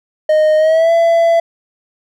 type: tone with pitch glide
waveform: triangle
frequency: 618 to 670.1 Hz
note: D#5 to E5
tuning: -12 to +28 cents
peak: -6 dBFS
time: 0.29-1.4 s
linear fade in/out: 5 ms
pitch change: +140 cents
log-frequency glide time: 0.57-0.92 s
effects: none